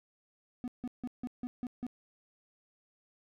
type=tone bursts; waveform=triangle; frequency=246.9 Hz; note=B3; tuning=in tune; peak=-32 dBFS; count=7; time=0.64-1.866 s; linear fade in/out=0 ms; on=38 ms; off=160 ms; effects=none